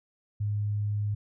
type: tone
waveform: sine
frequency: 103.83 Hz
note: G#2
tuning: in tune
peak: -26 dBFS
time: 0.4-1.15 s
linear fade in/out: 10 ms
effects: none